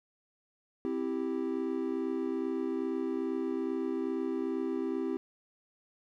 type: chord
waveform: triangle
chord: C major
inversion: none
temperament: equal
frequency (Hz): 261.6 / 329.6 / 392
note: C4 / E4 / G4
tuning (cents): 0 / 0 / 0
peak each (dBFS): -33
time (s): 0.85-5.17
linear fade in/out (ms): 0
effects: none